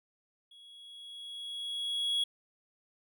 triangle tone with level ramp, 3336 Hz, G#7, 7 cents sharp, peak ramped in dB -52 to -25 dBFS, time 0.51-2.24 s, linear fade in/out 5 ms, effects none

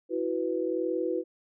sine chord, E suspended second, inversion none, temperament just, 329.6 / 370.8 / 494.4 Hz, E4 / F#4 / B4, 0 / +4 / +2 cents, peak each -31 dBFS, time 0.09-1.24 s, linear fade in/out 50 ms, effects none

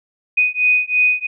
sine beating tone pair, 2489 / 2492 Hz, D#7 / D#7, 0 / +2 cents, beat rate 3 Hz, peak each -16 dBFS, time 0.37-1.27 s, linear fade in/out 10 ms, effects none

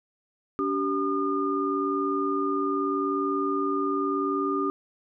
sine tone cluster, 285.9 / 386.7 / 1215 Hz, D4 / G4 / D#6, -46 / -24 / -42 cents, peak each -28 dBFS, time 0.59-4.7 s, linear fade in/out 0 ms, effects none

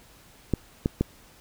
clicks, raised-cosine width 3 ms, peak -9 dBFS, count 3, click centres 0.537 / 0.859 / 1.01 s, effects pink hiss -54 dBFS RMS until 1.4 s

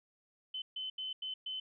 sine tone bursts at uneven times, 3047 Hz, G7, 50 cents flat, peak -37 dBFS, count 5, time 0.54-0.62 / 0.76-0.9 / 0.98-1.13 / 1.22-1.34 / 1.46-1.6 s, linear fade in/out 5 ms, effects none

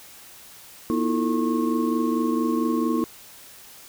sine tone cluster, 240.2 / 319 / 343.4 / 446.3 / 1086 Hz, B3 / D#4 / F4 / A4 / C#6, -48 / +43 / -29 / +25 / -36 cents, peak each -24 / -24 / -30 / -31 / -31 dBFS, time 0.9-3.04 s, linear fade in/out 0 ms, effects white hiss -46 dBFS RMS until 3.88 s

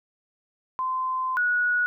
sine tone pair in turn, 1033 / 1460.9 Hz, C6 / F#6, -22 / -22 cents, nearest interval tritone, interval 600 cents, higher second, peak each -24 / -20 dBFS, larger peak second, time 0.79-1.37 / 1.37-1.86 s, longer first, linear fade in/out 0 ms, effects none

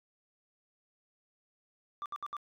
sine tone bursts, 1177 Hz, D6, 3 cents sharp, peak -33 dBFS, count 4, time 2.02-2.367 s, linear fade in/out 0 ms, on 38 ms, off 65 ms, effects tanh soft clip ceiling -35 dBFS

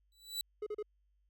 sawtooth tone with exponential growth, 3951 Hz, B7, in tune, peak -29 dBFS, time 0.12-0.41 s, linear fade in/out 1 ms, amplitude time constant 62 ms
triangle tone bursts, 421.7 Hz, G#4, 26 cents sharp, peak -34 dBFS, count 3, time 0.62-0.827 s, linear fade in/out 5 ms, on 45 ms, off 36 ms
effects added 50 Hz sine -70 dBFS peak until 1.29 s

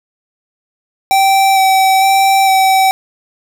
square tone with vibrato, 772 Hz, G5, 27 cents flat, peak -8 dBFS, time 1.11-2.91 s, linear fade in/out 0 ms, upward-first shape square, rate 1.1 Hz, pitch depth 12 cents each way, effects 7-bit

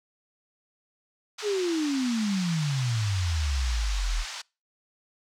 white band-pass noise, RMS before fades -38 dBFS, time 1.38-4.42 s, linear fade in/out 10 ms, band 770 to 6200 Hz, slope 24 dB/octave
sine exponential sweep, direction down, 432.3 to 37.15 Hz, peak -24 dBFS, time 1.42-4.25 s, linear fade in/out 50 ms
effects noise-tail reverb RT60 0.3 s tail -26 dB re dry

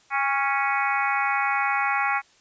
harmonic tone with a mistuned harmonic, 277.2 Hz, C#4, in tune, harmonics 3 / 4 / 5 / 6 / 7 / 8 / 9, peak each -26 / -28 / -28 / -33 / -30 / -29 / -33 dBFS, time 0.1-2.22 s, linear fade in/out 50 ms, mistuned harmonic 3, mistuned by -32 cents, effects white hiss -58 dBFS RMS until 2.4 s + resampled to 16000 Hz

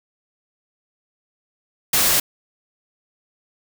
white noise, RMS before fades -17 dBFS, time 1.93-2.2 s, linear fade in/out 5 ms, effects none

